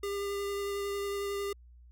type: tone with vibrato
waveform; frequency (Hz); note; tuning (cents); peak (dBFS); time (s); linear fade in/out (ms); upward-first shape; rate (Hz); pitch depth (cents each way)
square; 401.4; G4; +41; -33; 0.03-1.53; 5; sine; 11; 11
effects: added 60 Hz sine -52 dBFS peak until 1.91 s